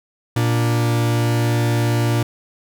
45% pulse tone pair together, 117.43 / 293.7 Hz, A#2 / D4, +13 / 0 cents, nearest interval octave + major third, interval 1587 cents, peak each -16 / -25 dBFS, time 0.36-2.23 s, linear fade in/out 5 ms, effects none

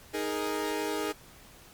sawtooth chord, D# suspended fourth, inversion none, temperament equal, 311.1 / 415.3 / 466.2 Hz, D#4 / G#4 / A#4, 0 / 0 / 0 cents, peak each -30 / -29 / -32 dBFS, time 0.13-1.13 s, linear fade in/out 20 ms, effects pink hiss -53 dBFS RMS until 1.73 s + MP3 96 kbps

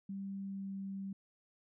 sine tone with pitch glide, 196 to 194.87 Hz, G3 to G3, 0 to -10 cents, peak -39 dBFS, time 0.09-1.13 s, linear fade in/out 5 ms, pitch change -10 cents, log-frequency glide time 0.39-0.72 s, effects none

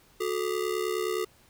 square ring-modulated tone, 401.6 Hz, G4, 42 cents sharp, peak -25 dBFS, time 0.2-1.25 s, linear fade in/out 10 ms, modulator 34.8 Hz, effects pink hiss -60 dBFS RMS until 1.49 s

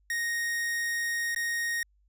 45% pulse tone with dropouts, 1864.7 Hz, A#6, in tune, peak -28 dBFS, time 0.1-1.83 s, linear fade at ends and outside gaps 2 ms, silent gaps 1.348-1.361 s, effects added 50 Hz sine -63 dBFS peak until 2.08 s

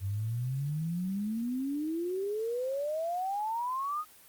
sine exponential sweep, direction up, 94.1 to 1264 Hz, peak -30 dBFS, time 0-4.05 s, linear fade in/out 50 ms, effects white hiss -56 dBFS RMS until 4.28 s + Opus 32 kbps

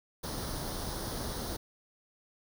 pink noise with comb filter, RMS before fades -37 dBFS, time 0.23-1.57 s, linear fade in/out 10 ms, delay 0.2 ms, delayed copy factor +0.7, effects none

